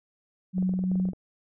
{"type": "tone with tremolo", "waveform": "sine", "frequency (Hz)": 185, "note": "F#3", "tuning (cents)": 0, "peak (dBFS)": -22, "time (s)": [0.53, 1.13], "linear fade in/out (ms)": 50, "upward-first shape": "sine", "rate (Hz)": 2.8, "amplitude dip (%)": 30}
{"type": "clicks", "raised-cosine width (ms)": 2, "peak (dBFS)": -26, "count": 12, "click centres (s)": [0.582, 0.626, 0.693, 0.738, 0.791, 0.839, 0.916, 0.956, 0.999, 1.054, 1.088, 1.133]}
{"effects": []}